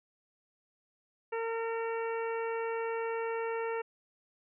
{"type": "harmonic tone", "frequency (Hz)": 456, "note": "A#4", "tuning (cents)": -38, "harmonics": [1, 2, 3, 4, 5, 6], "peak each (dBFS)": [-33, -39, -43, -45, -47, -49], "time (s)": [1.32, 3.82], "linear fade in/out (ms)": 10, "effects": []}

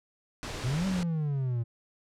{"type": "noise", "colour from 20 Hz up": "pink", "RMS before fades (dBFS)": -37, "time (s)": [0.43, 1.03], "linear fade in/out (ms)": 0}
{"type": "exponential two-way sweep", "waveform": "triangle", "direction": "up then down", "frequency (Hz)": [113.8, 195, 113.8], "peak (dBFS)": -25, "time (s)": [0.63, 1.64], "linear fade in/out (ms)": 20, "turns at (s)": 0.86}
{"effects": ["low-pass 7000 Hz 12 dB/octave"]}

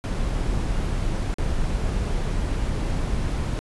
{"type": "noise with dropouts", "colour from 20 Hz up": "brown", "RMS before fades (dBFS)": -24, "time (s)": [0.04, 3.59], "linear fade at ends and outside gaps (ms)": 0, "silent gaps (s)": [[0.142, 0.147], [1.341, 1.385]], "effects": ["resampled to 24000 Hz"]}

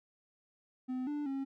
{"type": "tone with pitch steps", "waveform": "triangle", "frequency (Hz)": [255.4, 294, 271.4], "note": ["C4", "D4", "C#4"], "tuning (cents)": [-42, 2, -36], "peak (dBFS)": -32, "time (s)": [0.88, 1.45], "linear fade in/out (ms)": 20, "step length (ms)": 190, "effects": []}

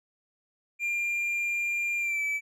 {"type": "tone with pitch glide", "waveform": "triangle", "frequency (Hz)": [2394, 2306], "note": ["D7", "D7"], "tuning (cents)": [33, -32], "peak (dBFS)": -25, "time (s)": [0.79, 2.41], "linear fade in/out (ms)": 50, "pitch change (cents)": -65, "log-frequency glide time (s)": [1.99, 2.23], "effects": []}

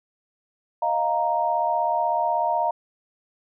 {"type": "chord", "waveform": "sine", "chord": "Eb suspended second", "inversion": "none", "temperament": "equal", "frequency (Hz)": [622.3, 698.5, 932.3], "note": ["Eb5", "F5", "Bb5"], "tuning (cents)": [0, 0, 0], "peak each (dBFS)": [-27, -24, -23], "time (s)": [0.82, 2.71], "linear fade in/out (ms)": 5, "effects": []}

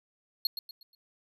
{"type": "tone with echo", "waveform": "square", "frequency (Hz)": 4302, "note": "C8", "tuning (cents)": 47, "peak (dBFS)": -25, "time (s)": [0.45, 0.47], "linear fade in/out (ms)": 2, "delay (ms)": 120, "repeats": 4, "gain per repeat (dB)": -9, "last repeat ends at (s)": 0.95, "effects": []}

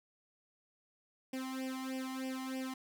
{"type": "tone with flanger", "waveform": "sawtooth", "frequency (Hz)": 261.6, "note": "C4", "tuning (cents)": 0, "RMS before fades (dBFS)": -40, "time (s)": [1.33, 2.74], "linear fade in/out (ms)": 5, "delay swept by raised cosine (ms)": [0.37, 1], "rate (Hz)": 3.2, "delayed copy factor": 0.95, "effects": []}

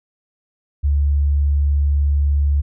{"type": "tone", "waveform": "sine", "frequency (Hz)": 71.7, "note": "D2", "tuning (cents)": -41, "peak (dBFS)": -13, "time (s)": [0.83, 2.62], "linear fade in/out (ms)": 20, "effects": []}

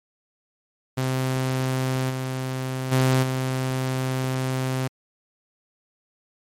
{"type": "tone with level steps", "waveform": "sawtooth", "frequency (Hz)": 130.3, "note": "C3", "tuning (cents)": -7, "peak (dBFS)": [-18, -22, -13, -19], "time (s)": [0.97, 4.88], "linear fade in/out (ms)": 10, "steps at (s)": [2.09, 2.91, 3.22], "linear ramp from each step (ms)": 20, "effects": ["MP3 64 kbps"]}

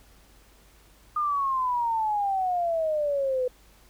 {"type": "exponential sweep", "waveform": "sine", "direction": "down", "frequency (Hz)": [1226, 496.9], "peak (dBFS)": -23, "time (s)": [1.16, 3.48], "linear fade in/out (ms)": 5, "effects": ["added 50 Hz sine -56 dBFS peak until 3.89 s", "pink hiss -58 dBFS RMS until 3.89 s"]}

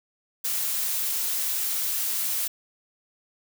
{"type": "noise", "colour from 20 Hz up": "blue", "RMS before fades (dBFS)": -27, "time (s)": [0.44, 2.48], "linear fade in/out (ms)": 10, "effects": []}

